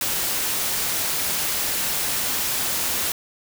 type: noise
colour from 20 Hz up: white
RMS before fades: -24 dBFS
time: 0.01-3.12 s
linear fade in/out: 2 ms
effects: none